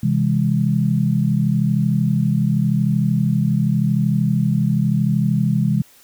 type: chord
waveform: sine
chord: C augmented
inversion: none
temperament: just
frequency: 130.81 / 163.52 / 204.4 Hz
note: C3 / E3 / G#3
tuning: 0 / -14 / -27 cents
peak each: -19 dBFS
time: 0.03-5.82 s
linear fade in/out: 5 ms
effects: white hiss -50 dBFS RMS until 6.03 s